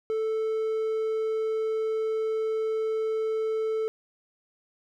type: tone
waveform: triangle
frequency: 440 Hz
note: A4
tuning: in tune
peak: -23 dBFS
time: 0.1-3.88 s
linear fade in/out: 0 ms
effects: none

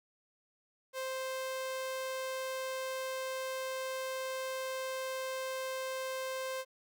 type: tone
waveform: sawtooth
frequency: 523.3 Hz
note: C5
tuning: in tune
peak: -32 dBFS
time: 0.93-6.65 s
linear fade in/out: 50 ms
effects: 12-bit

